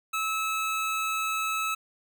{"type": "tone", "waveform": "25% pulse", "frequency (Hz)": 1300, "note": "E6", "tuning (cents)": -24, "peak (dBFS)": -23, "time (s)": [0.13, 1.75], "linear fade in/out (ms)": 10, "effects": []}